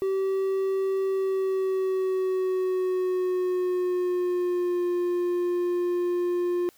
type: tone with pitch glide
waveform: triangle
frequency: 385.2 to 353.2 Hz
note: G4 to F4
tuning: -30 to +20 cents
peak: -21 dBFS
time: 0.02-6.69 s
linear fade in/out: 0 ms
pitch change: -150 cents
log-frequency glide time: 1.07-4.86 s
effects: white hiss -59 dBFS RMS until 6.77 s